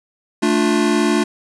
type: chord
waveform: square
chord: D minor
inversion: second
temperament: just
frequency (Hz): 220.2 / 293.7 / 352.4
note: A3 / D4 / F4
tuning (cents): +2 / 0 / +16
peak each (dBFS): -19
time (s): 0.42-1.24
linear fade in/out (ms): 10
effects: resampled to 24000 Hz + 7-bit